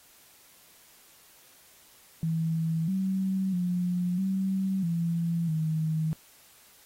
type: tone with pitch steps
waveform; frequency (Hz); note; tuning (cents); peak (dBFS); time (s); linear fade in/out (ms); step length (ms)
sine; 162.5 / 190.6 / 178.3 / 191.5 / 168.3 / 157.9; E3 / G3 / F3 / G3 / E3 / D#3; -24 / -48 / +36 / -40 / +36 / +26; -25; 2.23-6.13; 0; 650
effects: white hiss -57 dBFS RMS until 6.85 s + AAC 48 kbps